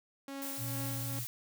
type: tone with tremolo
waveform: sawtooth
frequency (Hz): 275.1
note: C#4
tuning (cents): -13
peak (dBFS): -35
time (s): 0.28-1.19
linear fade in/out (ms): 2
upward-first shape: triangle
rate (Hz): 2.3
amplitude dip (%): 60
type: noise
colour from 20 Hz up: blue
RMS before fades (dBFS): -41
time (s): 0.42-1.27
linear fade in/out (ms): 0
type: tone with vibrato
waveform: sine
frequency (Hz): 119.3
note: A#2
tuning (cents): +41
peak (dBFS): -37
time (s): 0.57-1.26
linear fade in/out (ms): 50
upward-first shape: square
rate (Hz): 13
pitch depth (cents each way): 29
effects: none